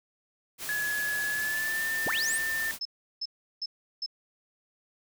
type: noise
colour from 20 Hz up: white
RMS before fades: -37 dBFS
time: 0.58-2.79 s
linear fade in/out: 50 ms
type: tone with pitch glide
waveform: sine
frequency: 1695 to 1790.6 Hz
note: G#6 to A6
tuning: +35 to +30 cents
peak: -28 dBFS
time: 0.69-2.71 s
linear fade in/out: 0 ms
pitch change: +95 cents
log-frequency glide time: 1.29-1.84 s
type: linear sweep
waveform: sine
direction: up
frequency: 56.6 to 9430 Hz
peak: -29 dBFS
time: 2.06-2.38 s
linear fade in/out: 5 ms
type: tone bursts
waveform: sine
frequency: 5240 Hz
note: E8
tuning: 11 cents flat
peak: -30 dBFS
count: 4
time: 2.81-4.062 s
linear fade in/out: 5 ms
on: 43 ms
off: 360 ms
effects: none